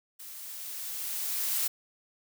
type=noise with level ramp; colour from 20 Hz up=blue; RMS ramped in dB=-45 to -28 dBFS; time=0.19-1.68 s; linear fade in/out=10 ms; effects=none